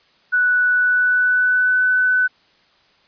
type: tone with pitch glide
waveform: sine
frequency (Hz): 1480 to 1502.4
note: F#6 to F#6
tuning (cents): 0 to +26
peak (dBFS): -13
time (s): 0.32-2.28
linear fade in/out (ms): 20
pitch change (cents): +26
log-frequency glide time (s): 0.71-1.89
effects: white hiss -56 dBFS RMS until 3.07 s + resampled to 11025 Hz